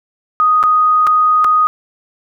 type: tone with dropouts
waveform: sine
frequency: 1245 Hz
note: D#6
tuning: 1 cent sharp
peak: -8 dBFS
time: 0.4-1.67 s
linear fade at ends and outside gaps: 0 ms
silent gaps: 0.629-0.637 / 1.068-1.072 / 1.444-1.447 s
effects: none